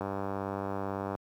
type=click train; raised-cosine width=1 ms; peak=-20 dBFS; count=113; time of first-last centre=0.01-1.152 s; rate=98.1 Hz; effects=high-pass 80 Hz 12 dB/octave + 10-bit